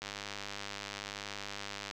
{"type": "click train", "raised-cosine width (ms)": 0.2, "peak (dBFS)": -22, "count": 192, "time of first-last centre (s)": [0.02, 1.911], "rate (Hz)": 101, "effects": []}